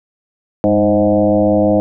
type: tone with frequency modulation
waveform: sine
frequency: 415.3 Hz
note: G#4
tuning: in tune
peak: -9 dBFS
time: 0.64-1.8 s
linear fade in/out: 0 ms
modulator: 106 Hz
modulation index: 2.5
effects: none